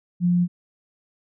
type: tone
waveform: sine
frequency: 176.3 Hz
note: F3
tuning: 17 cents sharp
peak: -16 dBFS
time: 0.2-0.48 s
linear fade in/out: 50 ms
effects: none